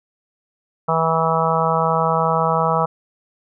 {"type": "harmonic tone", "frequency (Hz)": 162.7, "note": "E3", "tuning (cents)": -22, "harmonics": [1, 3, 4, 5, 6, 7, 8], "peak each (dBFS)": [-23, -23, -23, -23, -23, -23, -23], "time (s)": [0.88, 2.86], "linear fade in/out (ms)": 10, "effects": []}